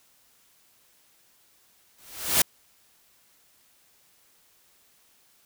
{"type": "noise with exponential growth", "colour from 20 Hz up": "white", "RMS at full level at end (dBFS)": -17, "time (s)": [1.98, 2.42], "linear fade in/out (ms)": 5, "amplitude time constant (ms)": 94, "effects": ["white hiss -62 dBFS RMS until 5.45 s"]}